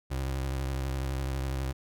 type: tone with vibrato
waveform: 30% pulse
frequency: 66.6 Hz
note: C2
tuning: 31 cents sharp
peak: -27 dBFS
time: 0.1-1.73 s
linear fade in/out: 20 ms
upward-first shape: sine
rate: 12 Hz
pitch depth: 49 cents each way
effects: none